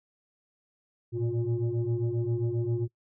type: tone cluster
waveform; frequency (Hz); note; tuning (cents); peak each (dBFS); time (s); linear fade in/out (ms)
sine; 112.4 / 119.9 / 354.6; A2 / A#2 / F4; +37 / +49 / +26; -29; 1.12-2.88; 50
effects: noise-tail reverb RT60 0.1 s tail -23 dB re dry + tanh soft clip ceiling -21 dBFS